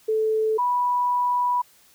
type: tone pair in turn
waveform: sine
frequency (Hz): 437.3 / 981.7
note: A4 / B5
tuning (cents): -11 / -11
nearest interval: octave + major second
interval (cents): 1400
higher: second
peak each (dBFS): -19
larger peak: neither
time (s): 0.08-0.58 / 0.58-1.62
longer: second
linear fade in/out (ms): 10
effects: white hiss -56 dBFS RMS until 1.94 s